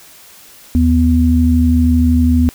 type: tone pair together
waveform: sine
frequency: 78.1 / 247 Hz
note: D#2 / B3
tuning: +7 / 0 cents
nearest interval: octave + minor sixth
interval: 1993 cents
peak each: -11 dBFS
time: 0.75-2.49 s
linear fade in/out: 0 ms
effects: white hiss -41 dBFS RMS until 2.54 s